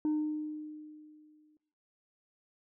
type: tone with exponential decay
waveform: sine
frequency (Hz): 304.8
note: D#4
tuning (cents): -36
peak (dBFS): -24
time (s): 0.05-1.57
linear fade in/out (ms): 1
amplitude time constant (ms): 330
effects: noise-tail reverb RT60 0.7 s tail -17 dB re dry + tanh soft clip ceiling -26 dBFS